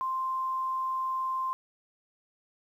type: tone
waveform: sine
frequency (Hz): 1046.5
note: C6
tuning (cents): 0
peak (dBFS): -28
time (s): 0.01-1.53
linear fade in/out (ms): 0
effects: 10-bit

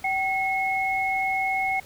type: tone pair together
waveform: sine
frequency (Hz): 767.8 / 2177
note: G5 / C#7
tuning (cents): -36 / -32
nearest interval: octave + tritone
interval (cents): 1804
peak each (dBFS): -25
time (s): 0.04-1.8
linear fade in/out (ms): 5
effects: pink hiss -48 dBFS RMS until 1.85 s

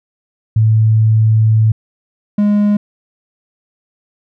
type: tone pair in turn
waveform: sine / triangle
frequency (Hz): 110 / 206.6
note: A2 / G#3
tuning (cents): 0 / -9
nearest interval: major seventh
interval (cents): 1091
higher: second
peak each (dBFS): -7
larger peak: neither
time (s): 0.56-1.72 / 2.38-2.77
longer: first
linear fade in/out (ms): 5
effects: none

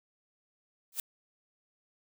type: noise with exponential growth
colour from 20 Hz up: blue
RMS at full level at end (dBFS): -28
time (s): 0.92-1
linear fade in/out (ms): 2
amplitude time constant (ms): 17
effects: none

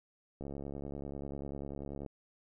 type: click train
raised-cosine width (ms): 2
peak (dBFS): -29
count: 117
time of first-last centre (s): 0.41-2.062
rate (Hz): 70.2
effects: none

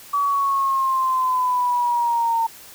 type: exponential sweep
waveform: sine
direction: down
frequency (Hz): 1144 to 908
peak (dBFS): -17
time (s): 0.13-2.47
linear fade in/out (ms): 10
effects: white hiss -43 dBFS RMS until 2.74 s

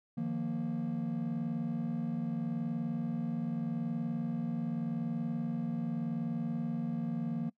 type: chord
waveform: triangle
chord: Eb suspended second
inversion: none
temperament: equal with one note detuned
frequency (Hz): 153.78 / 174.61 / 233.1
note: Eb3 / F3 / Bb3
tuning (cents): -20 / 0 / 0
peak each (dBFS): -36 / -35 / -32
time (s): 0.17-7.5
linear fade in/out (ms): 10
effects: noise-tail reverb RT60 0.1 s tail -24 dB re dry + tanh soft clip ceiling -24 dBFS

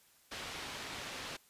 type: low-pass noise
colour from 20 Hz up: white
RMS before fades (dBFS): -44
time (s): 0.31-1.37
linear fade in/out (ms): 10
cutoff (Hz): 3800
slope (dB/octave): 12
effects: white hiss -66 dBFS RMS until 1.49 s + resampled to 32000 Hz

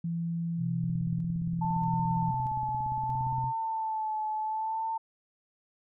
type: tone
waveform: sine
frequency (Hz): 168.2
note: E3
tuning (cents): +35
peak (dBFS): -29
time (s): 0.04-2.31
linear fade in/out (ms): 5
type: tone with tremolo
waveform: sine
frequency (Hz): 127.3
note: C3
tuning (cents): -47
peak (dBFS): -32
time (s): 0.57-3.53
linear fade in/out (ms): 50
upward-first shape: square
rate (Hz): 0.79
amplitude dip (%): 45
type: click train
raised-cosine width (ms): 5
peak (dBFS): -30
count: 46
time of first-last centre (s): 0.84-3.441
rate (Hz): 17.3
type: tone with vibrato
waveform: sine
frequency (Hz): 880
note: A5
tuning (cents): 0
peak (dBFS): -29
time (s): 1.61-4.98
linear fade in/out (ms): 10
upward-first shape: sine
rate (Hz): 0.66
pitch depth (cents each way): 36
effects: none

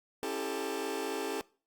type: chord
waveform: sawtooth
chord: A dominant seventh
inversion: first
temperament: just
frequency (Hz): 275 / 330 / 396 / 440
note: C#4 / E4 / G4 / A4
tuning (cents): -14 / +2 / +18 / 0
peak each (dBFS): -37 / -37 / -34 / -33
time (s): 0.23-1.41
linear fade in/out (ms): 0
effects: noise-tail reverb RT60 0.4 s tail -23 dB re dry + Opus 48 kbps

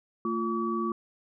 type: tone cluster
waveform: sine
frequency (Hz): 224.7 / 347.7 / 1142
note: A3 / F4 / D6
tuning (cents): +37 / -8 / -49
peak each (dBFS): -31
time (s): 0.25-0.92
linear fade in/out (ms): 2
effects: none

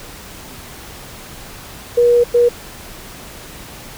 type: tone bursts at uneven times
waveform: sine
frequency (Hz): 480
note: B4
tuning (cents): -49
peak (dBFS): -8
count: 2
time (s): 1.97-2.24 / 2.34-2.49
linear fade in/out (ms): 10
effects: pink hiss -35 dBFS RMS until 3.97 s

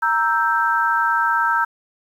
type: chord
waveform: sine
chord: E diminished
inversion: second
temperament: equal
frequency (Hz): 932.3 / 1318.5 / 1568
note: Bb5 / E6 / G6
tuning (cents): 0 / 0 / 0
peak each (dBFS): -20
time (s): 0.02-1.65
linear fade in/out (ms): 10
effects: 8-bit

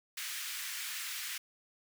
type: high-pass noise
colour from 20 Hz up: pink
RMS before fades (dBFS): -40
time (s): 0.17-1.38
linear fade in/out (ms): 5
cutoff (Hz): 1600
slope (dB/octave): 24
effects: none

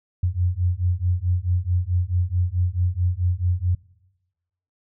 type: beating tone pair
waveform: sine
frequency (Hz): 87.31 / 91.91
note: F2 / F#2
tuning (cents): 0 / -11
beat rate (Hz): 4.6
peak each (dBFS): -22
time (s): 0.23-3.75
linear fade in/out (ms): 5
effects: noise-tail reverb RT60 1.0 s tail -22 dB re dry

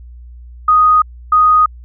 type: tone pair in turn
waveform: sine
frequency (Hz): 1244.5 / 1244.5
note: D#6 / D#6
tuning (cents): 0 / 0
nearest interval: unison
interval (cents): 0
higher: neither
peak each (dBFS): -6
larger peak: neither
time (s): 0.68-1.02 / 1.32-1.66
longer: neither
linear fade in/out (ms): 5
effects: added 60 Hz sine -32 dBFS peak until 1.84 s

